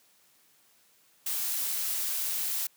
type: noise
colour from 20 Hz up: blue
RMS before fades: -31 dBFS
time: 1.26-2.67 s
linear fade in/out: 5 ms
effects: white hiss -64 dBFS RMS until 2.76 s + high-pass 100 Hz 12 dB/octave